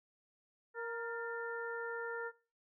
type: harmonic tone with a mistuned harmonic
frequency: 466.2 Hz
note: A#4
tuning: in tune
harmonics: 1 / 2 / 3 / 4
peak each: -41 / -47 / -44 / -47 dBFS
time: 0.74-2.32 s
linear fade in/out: 50 ms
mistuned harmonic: 4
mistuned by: -66 cents
effects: noise-tail reverb RT60 0.4 s tail -22 dB re dry